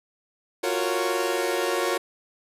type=chord; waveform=sawtooth; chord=Gb major seventh; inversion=third; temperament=equal with one note detuned; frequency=349.2 / 370 / 462.4 / 554.4 Hz; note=F4 / Gb4 / Bb4 / Db5; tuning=0 / 0 / -14 / 0 cents; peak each=-25 dBFS; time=0.63-1.98 s; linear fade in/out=10 ms; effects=resampled to 32000 Hz + 9-bit